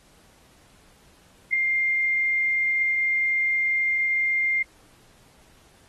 sine tone, 2108 Hz, C7, 12 cents sharp, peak -20 dBFS, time 1.52-4.63 s, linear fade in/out 10 ms, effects pink hiss -57 dBFS RMS until 5.88 s + AAC 32 kbps

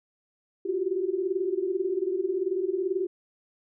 sine tone cluster, 348.3 / 370.8 / 388.9 Hz, F4 / F#4 / G4, -5 / +4 / -14 cents, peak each -31 / -29 / -29 dBFS, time 0.65-3.07 s, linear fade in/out 10 ms, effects none

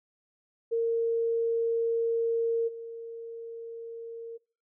sine tone with level steps, 460.2 Hz, A#4, 22 cents flat, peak -24 / -37 dBFS, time 0.71-4.38 s, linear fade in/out 20 ms, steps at 2.67 s, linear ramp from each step 20 ms, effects noise-tail reverb RT60 0.4 s tail -23 dB re dry

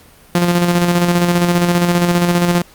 sawtooth tone with tremolo, 174.61 Hz, F3, in tune, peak -6 dBFS, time 0.35-2.62 s, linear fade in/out 2 ms, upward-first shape square, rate 15 Hz, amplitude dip 40%, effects pink hiss -45 dBFS RMS until 2.74 s + Opus 48 kbps

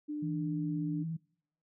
sine tone with pitch glide, 298.2 to 294.8 Hz, D4 to D4, +27 to +7 cents, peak -34 dBFS, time 0.08-1.04 s, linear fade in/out 20 ms, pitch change -20 cents, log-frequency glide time 0.18-0.8 s
sine tone with vibrato, 162.6 Hz, E3, 23 cents flat, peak -34 dBFS, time 0.22-1.17 s, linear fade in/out 10 ms, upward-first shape sine, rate 17 Hz, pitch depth 34 cents each way
effects noise-tail reverb RT60 0.7 s tail -25 dB re dry

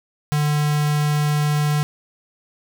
square tone with notch filter, 148.8 Hz, D3, 23 cents sharp, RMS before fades -19 dBFS, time 0.32-1.83 s, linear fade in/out 0 ms, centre 400 Hz, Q 1.9, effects 7-bit

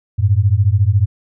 sine beating tone pair, 93.8 / 107.8 Hz, F#2 / A2, +24 / -35 cents, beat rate 14 Hz, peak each -13 dBFS, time 0.18-1.06 s, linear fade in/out 20 ms, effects none

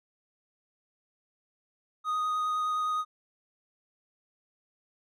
triangle tone with vibrato, 1244.5 Hz, D#6, in tune, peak -25 dBFS, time 2.04-3.05 s, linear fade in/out 50 ms, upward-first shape triangle, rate 9.7 Hz, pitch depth 12 cents each way, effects none

